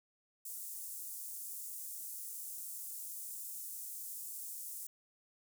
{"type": "high-pass noise", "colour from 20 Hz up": "pink", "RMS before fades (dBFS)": -45, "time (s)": [0.45, 4.87], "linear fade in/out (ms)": 5, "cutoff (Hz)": 8100, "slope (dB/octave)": 24, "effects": []}